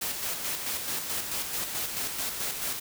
white noise with tremolo, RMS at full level -31 dBFS, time 0.01-2.8 s, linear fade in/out 10 ms, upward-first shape square, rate 4.6 Hz, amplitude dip 40%, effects none

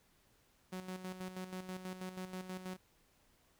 sawtooth tone with tremolo, 185 Hz, F#3, in tune, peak -37 dBFS, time 0.72-2.77 s, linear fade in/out 10 ms, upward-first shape square, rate 6.2 Hz, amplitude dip 60%, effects pink hiss -71 dBFS RMS until 3.59 s

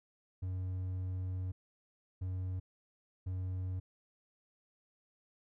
triangle tone bursts at uneven times, 92.5 Hz, F#2, in tune, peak -33 dBFS, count 3, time 0.42-1.52 / 2.21-2.6 / 3.26-3.8 s, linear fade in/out 10 ms, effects none

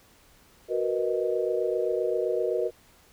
sine chord, B major seventh, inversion second, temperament equal, 370 / 466.2 / 493.9 / 622.3 Hz, F#4 / A#4 / B4 / D#5, 0 / 0 / 0 / 0 cents, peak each -29 / -28 / -31 / -31 dBFS, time 0.68-2.71 s, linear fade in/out 50 ms, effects pink hiss -58 dBFS RMS until 3.12 s

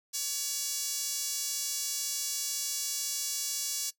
sawtooth tone with high-pass filter, 566 Hz, C#5, 36 cents sharp, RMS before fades -34 dBFS, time 0.13-3.91 s, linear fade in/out 20 ms, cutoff 5900 Hz, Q 1.8, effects noise-tail reverb RT60 0.1 s tail -19 dB re dry

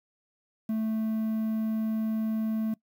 triangle tone with quantisation, 220 Hz, A3, in tune, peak -24 dBFS, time 0.69-2.74 s, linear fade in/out 5 ms, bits 9, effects noise-tail reverb RT60 0.1 s tail -21 dB re dry

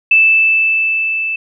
sine tone with level ramp, 2637 Hz, E7, in tune, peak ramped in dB -5 to -16 dBFS, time 0.11-1.36 s, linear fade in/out 5 ms, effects none

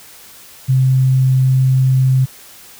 sine tone, 130.8 Hz, C3, in tune, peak -9 dBFS, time 0.68-2.26 s, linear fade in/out 20 ms, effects white hiss -40 dBFS RMS until 2.79 s

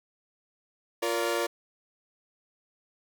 sawtooth chord, Bb major, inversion second, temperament equal with one note detuned, 349.2 / 466.2 / 574.2 Hz, F4 / Bb4 / D5, 0 / 0 / -39 cents, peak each -27 dBFS, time 1.02-1.47 s, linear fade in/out 10 ms, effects none

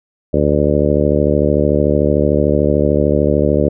harmonic tone, 73.42 Hz, D2, in tune, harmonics 1 / 2 / 3 / 4 / 5 / 6 / 7 / 8, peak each -19 / -19 / -19 / -19 / -19 / -19 / -19 / -19 dBFS, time 0.33-3.69 s, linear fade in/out 10 ms, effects none

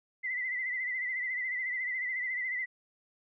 sine tone with vibrato, 2015 Hz, B6, 34 cents sharp, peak -31 dBFS, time 0.23-2.66 s, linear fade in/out 20 ms, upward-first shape sine, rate 14 Hz, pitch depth 61 cents each way, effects none

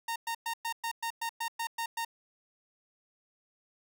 sawtooth tone bursts, 921 Hz, A#5, 21 cents flat, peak -28 dBFS, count 11, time 0.08-2.049 s, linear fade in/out 5 ms, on 79 ms, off 110 ms, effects none

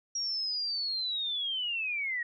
sine linear sweep, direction down, 5660 to 1864.7 Hz, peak -30 dBFS, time 0.15-2.23 s, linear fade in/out 5 ms, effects none

